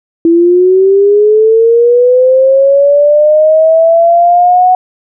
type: linear sweep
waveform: sine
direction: up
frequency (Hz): 330 to 740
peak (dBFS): -3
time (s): 0.25-4.75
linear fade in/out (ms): 2
effects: none